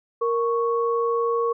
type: tone pair together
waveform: sine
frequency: 466.2 / 1108.7 Hz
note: A#4 / C#6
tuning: 0 / 0 cents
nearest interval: octave + minor third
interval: 1500 cents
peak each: -21 / -25 dBFS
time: 0.21-1.53 s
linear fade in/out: 10 ms
effects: none